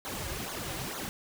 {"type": "noise with flanger", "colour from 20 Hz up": "pink", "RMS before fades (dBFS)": -37, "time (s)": [0.05, 1.09], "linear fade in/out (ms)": 0, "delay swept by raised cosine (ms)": [0.37, 4.67], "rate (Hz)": 2.2, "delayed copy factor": -0.85, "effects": []}